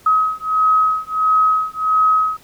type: beating tone pair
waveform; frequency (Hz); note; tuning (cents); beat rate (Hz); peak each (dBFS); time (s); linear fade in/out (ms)
sine; 1271 / 1272.5; D#6 / D#6; +36 / +39; 1.5; -16; 0.06-2.37; 5
effects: pink hiss -48 dBFS RMS until 2.43 s